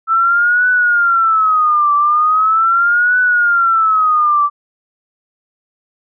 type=tone with vibrato; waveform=sine; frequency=1318.5 Hz; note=E6; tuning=in tune; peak=-9 dBFS; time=0.07-4.5 s; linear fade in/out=50 ms; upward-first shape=triangle; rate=0.4 Hz; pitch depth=220 cents each way; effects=none

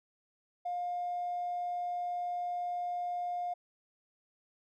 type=tone with tanh clipping; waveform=triangle; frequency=709 Hz; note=F5; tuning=26 cents sharp; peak=-32 dBFS; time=0.65-3.54 s; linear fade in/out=10 ms; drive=1 dB; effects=none

